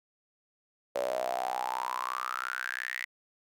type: tone with high-pass filter sweep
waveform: sawtooth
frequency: 62.9 Hz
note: B1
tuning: 32 cents sharp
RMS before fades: -34 dBFS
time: 0.95-3.05 s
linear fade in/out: 5 ms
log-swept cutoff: 550 to 2000 Hz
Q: 9.9
effects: none